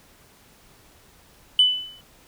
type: tone with exponential decay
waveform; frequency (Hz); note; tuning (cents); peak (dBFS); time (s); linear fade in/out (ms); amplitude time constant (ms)
sine; 2999; F#7; +23; -9; 1.59-2.01; 2; 90
effects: tanh soft clip ceiling -8 dBFS + pink hiss -54 dBFS RMS until 2.27 s